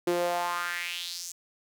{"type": "tone with high-pass filter sweep", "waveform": "sawtooth", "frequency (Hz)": 174.5, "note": "F3", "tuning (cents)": -1, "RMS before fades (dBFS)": -31, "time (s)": [0.07, 1.32], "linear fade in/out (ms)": 5, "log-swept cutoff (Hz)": [350, 7000], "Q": 3.6, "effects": []}